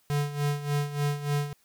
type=tone with tremolo; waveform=square; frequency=145.1 Hz; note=D3; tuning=21 cents flat; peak=-24 dBFS; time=0.1-1.53 s; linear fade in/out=0 ms; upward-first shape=sine; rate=3.4 Hz; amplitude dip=75%; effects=white hiss -66 dBFS RMS until 1.64 s